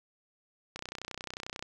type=click train; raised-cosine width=0.2 ms; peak=-21 dBFS; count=28; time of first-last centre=0.76-1.625 s; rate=31.2 Hz; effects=none